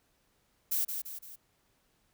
violet noise with echo, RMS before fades -30 dBFS, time 0.71-0.85 s, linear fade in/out 10 ms, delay 170 ms, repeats 3, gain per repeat -6 dB, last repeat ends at 1.36 s, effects pink hiss -72 dBFS RMS until 2.13 s

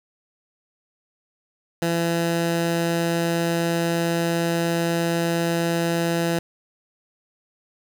15% pulse tone, 168.5 Hz, E3, 38 cents sharp, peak -14 dBFS, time 1.82-6.39 s, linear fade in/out 2 ms, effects none

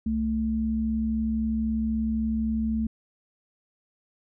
sine tone pair together, 65.74 / 221.9 Hz, C2 / A3, +9 / +15 cents, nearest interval octave + major sixth, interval 2106 cents, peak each -31 / -24 dBFS, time 0.06-2.87 s, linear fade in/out 5 ms, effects none

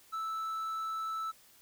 triangle tone, 1315 Hz, E6, 5 cents flat, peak -32 dBFS, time 0.12-1.32 s, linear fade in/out 20 ms, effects white hiss -61 dBFS RMS until 1.61 s

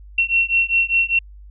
sine beating tone pair, 2719 / 2724 Hz, F7 / F7, -47 / -44 cents, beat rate 5 Hz, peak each -18 dBFS, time 0.18-1.19 s, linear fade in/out 5 ms, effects added 50 Hz sine -38 dBFS peak until 1.5 s

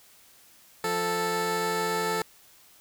15% pulse tone pair together, 174.61 / 440 Hz, F3 / A4, 0 / 0 cents, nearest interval octave + major third, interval 1600 cents, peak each -27 / -20 dBFS, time 0.84-2.22 s, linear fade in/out 2 ms, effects white hiss -56 dBFS RMS until 2.8 s

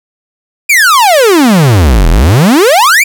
45% pulse exponential two-way sweep, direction down then up, 2469 to 37.92 to 2469 Hz, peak -3 dBFS, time 0.69-3.04 s, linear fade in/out 10 ms, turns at 2.09 s, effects none

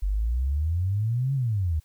sine exponential two-way sweep, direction up then down, 46.25 to 140 to 74.1 Hz, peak -22 dBFS, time 0.02-1.8 s, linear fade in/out 10 ms, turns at 1.34 s, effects white hiss -64 dBFS RMS until 1.84 s

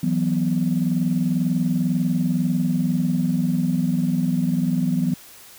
sine chord, E suspended second, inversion none, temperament equal, 164.81 / 185 / 246.9 Hz, E3 / F#3 / B3, 0 / 0 / 0 cents, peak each -22 dBFS, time 0.03-5.14 s, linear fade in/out 5 ms, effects tanh soft clip ceiling -10 dBFS + white hiss -45 dBFS RMS until 5.58 s

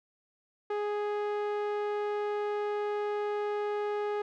sawtooth tone with low-pass filter, 415.3 Hz, G#4, in tune, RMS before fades -32 dBFS, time 0.7-4.22 s, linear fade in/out 5 ms, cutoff 1700 Hz, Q 0.52, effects none

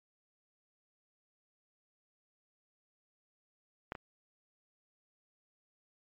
clicks, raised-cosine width 0.5 ms, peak -21 / -27 dBFS, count 2, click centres 3.921 / 3.952 s, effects MP3 32 kbps

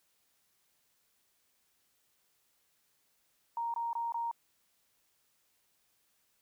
sine tone bursts, 932.3 Hz, A#5, in tune, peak -32 dBFS, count 4, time 3.57-4.313 s, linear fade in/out 2 ms, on 170 ms, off 21 ms, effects white hiss -74 dBFS RMS until 6.41 s

